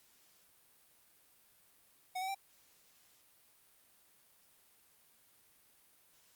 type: tone with pitch steps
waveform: square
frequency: 740 / 760.8 / 782.2 Hz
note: F#5 / F#5 / G5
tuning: 0 / +48 / -4 cents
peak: -37 dBFS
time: 2.15-2.348 s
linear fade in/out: 10 ms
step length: 66 ms
effects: white hiss -67 dBFS RMS until 6.35 s + Opus 48 kbps